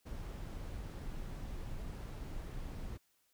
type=noise; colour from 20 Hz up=brown; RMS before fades=-43 dBFS; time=0.05-2.98 s; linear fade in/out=20 ms; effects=white hiss -75 dBFS RMS until 3.33 s